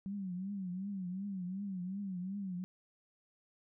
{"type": "tone with vibrato", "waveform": "sine", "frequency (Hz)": 190, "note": "F#3", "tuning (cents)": 46, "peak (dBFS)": -37, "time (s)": [0.06, 2.64], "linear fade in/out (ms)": 0, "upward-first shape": "triangle", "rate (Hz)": 2.7, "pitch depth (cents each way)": 140, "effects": []}